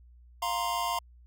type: chord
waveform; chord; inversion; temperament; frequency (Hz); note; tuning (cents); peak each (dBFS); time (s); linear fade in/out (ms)
square; F suspended fourth; none; equal with one note detuned; 698.5 / 940.4 / 1046.5; F5 / Bb5 / C6; 0 / +15 / 0; -35 / -33 / -33; 0.42-0.99; 5
effects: added 60 Hz sine -52 dBFS peak until 1.26 s